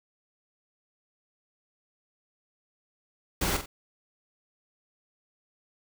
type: noise with echo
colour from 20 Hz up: pink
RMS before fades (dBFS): -28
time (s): 3.41-3.57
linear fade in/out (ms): 5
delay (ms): 45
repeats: 2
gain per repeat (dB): -8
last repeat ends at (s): 3.66
effects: none